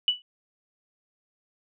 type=tone with exponential decay; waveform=sine; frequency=2960 Hz; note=F#7; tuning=in tune; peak=-15 dBFS; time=0.08-0.22 s; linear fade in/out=1 ms; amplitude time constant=29 ms; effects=none